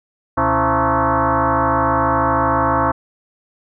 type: tone with frequency modulation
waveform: sine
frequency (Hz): 126.9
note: B2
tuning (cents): +47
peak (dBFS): -13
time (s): 0.37-2.92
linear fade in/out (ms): 10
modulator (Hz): 200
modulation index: 6.3
effects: none